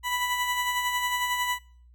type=tone with tremolo; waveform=20% pulse; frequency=987.8 Hz; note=B5; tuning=in tune; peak=-19 dBFS; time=0.03-1.59 s; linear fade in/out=50 ms; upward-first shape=sine; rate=11 Hz; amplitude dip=40%; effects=noise-tail reverb RT60 0.5 s tail -23 dB re dry + added 60 Hz sine -51 dBFS peak until 1.94 s